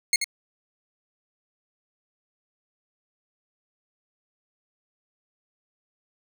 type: tone with echo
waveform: 15% pulse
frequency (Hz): 2161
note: C#7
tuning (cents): -45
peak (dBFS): -11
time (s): 0.13-0.16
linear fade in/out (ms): 2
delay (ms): 83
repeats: 1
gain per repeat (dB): -7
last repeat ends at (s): 0.243
effects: none

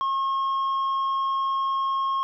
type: tone with tanh clipping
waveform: triangle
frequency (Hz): 1081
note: C#6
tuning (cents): -44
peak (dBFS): -23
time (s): 0.01-2.23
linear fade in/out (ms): 0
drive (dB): 8
effects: none

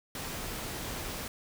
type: noise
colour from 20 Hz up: pink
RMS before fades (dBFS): -38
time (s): 0.15-1.28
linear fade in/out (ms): 2
effects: none

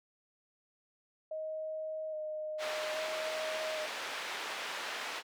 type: tone with vibrato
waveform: sine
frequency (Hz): 622.3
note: D#5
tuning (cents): 0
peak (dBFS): -36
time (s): 1.31-3.86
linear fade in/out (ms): 5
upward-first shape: square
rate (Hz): 0.61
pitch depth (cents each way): 15
type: band-pass noise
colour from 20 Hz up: white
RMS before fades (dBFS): -40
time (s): 2.58-5.23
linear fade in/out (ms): 50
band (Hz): 480 to 2900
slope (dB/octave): 12
effects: none

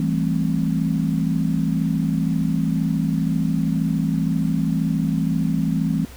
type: chord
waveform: sine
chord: A minor seventh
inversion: second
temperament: just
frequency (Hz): 165 / 198 / 220 / 264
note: E3 / G3 / A3 / C4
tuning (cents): +2 / +18 / 0 / +16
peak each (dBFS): -21 / -25 / -25 / -25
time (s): 0-6.05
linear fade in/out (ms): 2
effects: added 65 Hz sine -40 dBFS peak until 6.16 s + pink hiss -44 dBFS RMS until 6.16 s

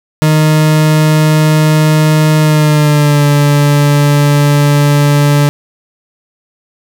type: tone with pitch glide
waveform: 40% pulse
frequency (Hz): 154.6 to 145.08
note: D#3 to D3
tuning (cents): -11 to -21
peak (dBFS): -5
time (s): 0.22-5.49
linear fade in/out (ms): 0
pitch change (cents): -110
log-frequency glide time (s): 2.39-3.25
effects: none

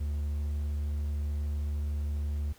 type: tone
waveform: triangle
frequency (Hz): 73.42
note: D2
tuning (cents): 0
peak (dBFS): -27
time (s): 0-2.53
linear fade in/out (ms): 10
effects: pink hiss -58 dBFS RMS until 2.58 s

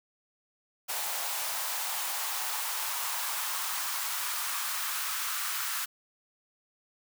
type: noise with high-pass filter sweep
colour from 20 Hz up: white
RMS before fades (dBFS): -33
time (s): 0.88-5.86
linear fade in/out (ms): 20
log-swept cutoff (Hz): 750 to 1300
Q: 2.5
effects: none

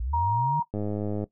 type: linear sweep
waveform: sine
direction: up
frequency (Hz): 52.5 to 155.56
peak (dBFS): -27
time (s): 0-0.6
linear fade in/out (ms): 5
type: tone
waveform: sine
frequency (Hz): 943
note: A#5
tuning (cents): +20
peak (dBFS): -22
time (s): 0.13-0.63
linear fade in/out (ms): 10
type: click train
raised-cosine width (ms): 2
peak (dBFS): -18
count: 53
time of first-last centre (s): 0.74-1.24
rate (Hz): 104
effects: noise-tail reverb RT60 0.1 s tail -17 dB re dry

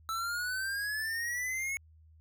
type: exponential sweep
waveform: square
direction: up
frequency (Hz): 1314 to 2209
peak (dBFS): -33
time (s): 0.09-1.77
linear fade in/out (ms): 0
effects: added 79 Hz sine -56 dBFS peak until 2.2 s

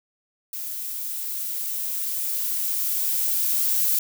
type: noise with level ramp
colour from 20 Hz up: violet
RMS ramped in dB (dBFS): -32 to -21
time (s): 0.53-3.99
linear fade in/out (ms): 2
effects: none

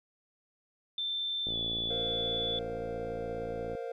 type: tone with pitch glide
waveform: sine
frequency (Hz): 3555 to 3456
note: A7 to A7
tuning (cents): +17 to -32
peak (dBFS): -31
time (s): 0.98-2.59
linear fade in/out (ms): 2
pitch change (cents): -49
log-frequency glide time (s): 1.49-1.55
type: click train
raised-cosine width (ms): 2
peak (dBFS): -28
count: 131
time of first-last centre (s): 1.47-3.751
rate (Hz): 57
type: chord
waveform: triangle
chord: Bb suspended second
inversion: none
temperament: equal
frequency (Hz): 466.2 / 523.3 / 698.5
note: Bb4 / C5 / F5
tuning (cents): 0 / 0 / 0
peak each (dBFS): -36 / -38 / -42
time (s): 1.9-3.92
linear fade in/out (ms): 5
effects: none

